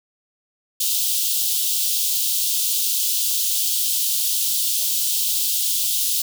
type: high-pass noise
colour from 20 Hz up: white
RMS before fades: -21 dBFS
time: 0.8-6.22 s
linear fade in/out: 5 ms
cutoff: 3000 Hz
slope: 48 dB/octave
effects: none